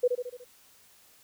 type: tone with echo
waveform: sine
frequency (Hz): 493.9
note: B4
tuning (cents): 0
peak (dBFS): -19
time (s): 0.03-0.08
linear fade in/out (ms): 10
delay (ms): 73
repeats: 5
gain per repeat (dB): -5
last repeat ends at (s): 0.445
effects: white hiss -59 dBFS RMS until 1.23 s

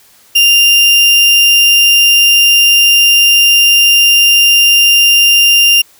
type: tone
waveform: 35% pulse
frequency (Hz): 2794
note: F7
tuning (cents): 0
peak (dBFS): -3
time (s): 0.35-5.82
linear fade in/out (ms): 10
effects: white hiss -45 dBFS RMS until 5.99 s

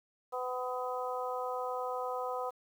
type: harmonic tone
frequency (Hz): 251.6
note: B3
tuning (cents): +32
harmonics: 2 / 3 / 4 / 5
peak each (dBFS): -37 / -39 / -40 / -41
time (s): 0.32-2.51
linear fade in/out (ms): 20
effects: 10-bit

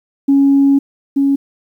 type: tone pair in turn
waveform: sine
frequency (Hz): 277.2 / 277.2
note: C#4 / C#4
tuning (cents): 0 / 0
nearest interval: unison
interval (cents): 0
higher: neither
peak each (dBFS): -6 / -9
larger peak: first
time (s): 0.28-0.79 / 1.16-1.36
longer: first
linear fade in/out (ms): 10
effects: tanh soft clip ceiling -3 dBFS + 8-bit

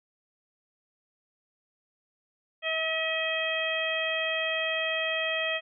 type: harmonic tone with a mistuned harmonic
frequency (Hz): 642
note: E5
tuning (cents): -46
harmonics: 1 / 2 / 3 / 4 / 5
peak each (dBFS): -32 / -39 / -32 / -32 / -33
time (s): 2.62-5.61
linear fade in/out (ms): 50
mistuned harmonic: 4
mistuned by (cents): -20
effects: none

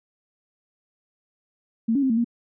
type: tone with pitch steps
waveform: sine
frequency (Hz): 226.5 / 279.9 / 264.1 / 226 / 235.5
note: A#3 / C#4 / C4 / A3 / A#3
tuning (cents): -50 / +17 / +16 / +47 / +18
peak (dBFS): -18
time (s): 1.88-2.245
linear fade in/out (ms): 10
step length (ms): 73
effects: none

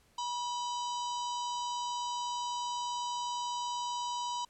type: harmonic tone with a mistuned harmonic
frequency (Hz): 971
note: B5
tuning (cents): -30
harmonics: 1 / 3 / 4 / 5 / 6 / 7 / 8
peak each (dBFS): -34 / -44 / -46 / -48 / -50 / -51 / -52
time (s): 0.18-4.45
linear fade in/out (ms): 5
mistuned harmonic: 3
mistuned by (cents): +69
effects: pink hiss -67 dBFS RMS until 4.49 s + low-pass 12000 Hz 12 dB/octave

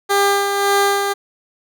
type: tone with tremolo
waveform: 15% pulse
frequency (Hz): 400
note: G4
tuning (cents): +35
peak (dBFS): -6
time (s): 0.09-1.14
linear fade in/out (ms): 20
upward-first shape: sine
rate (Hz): 1.8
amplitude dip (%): 45
effects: none

